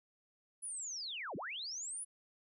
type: linear two-way sweep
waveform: sine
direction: down then up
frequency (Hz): 10230 to 126.9 to 10230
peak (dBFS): -40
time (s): 0.62-2.05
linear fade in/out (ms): 20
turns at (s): 1.36
effects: none